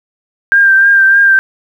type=tone with vibrato; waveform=sine; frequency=1587 Hz; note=G6; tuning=21 cents sharp; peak=-4 dBFS; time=0.52-1.39 s; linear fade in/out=0 ms; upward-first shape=triangle; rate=3.3 Hz; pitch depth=34 cents each way; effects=7-bit